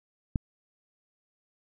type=click; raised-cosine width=5 ms; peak=-14 dBFS; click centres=0.358 s; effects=none